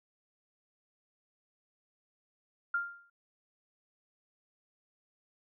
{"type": "tone with exponential decay", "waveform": "sine", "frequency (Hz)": 1396.9, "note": "F6", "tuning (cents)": 0, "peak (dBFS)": -26, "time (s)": [2.74, 3.1], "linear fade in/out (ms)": 5, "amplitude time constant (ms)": 77, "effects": []}